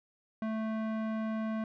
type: tone with low-pass filter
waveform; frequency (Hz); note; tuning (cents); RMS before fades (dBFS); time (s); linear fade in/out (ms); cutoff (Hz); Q
square; 220; A3; 0; -34; 0.42-1.64; 2; 1600; 0.87
effects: none